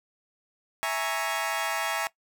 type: chord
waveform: 20% pulse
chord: A# half-diminished seventh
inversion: second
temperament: equal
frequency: 659.3 / 830.6 / 932.3 / 1108.7 Hz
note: E5 / G#5 / A#5 / C#6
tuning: 0 / 0 / 0 / 0 cents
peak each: -27 / -27 / -29 / -29 dBFS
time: 0.83-2.07 s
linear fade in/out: 0 ms
effects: noise-tail reverb RT60 0.1 s tail -19 dB re dry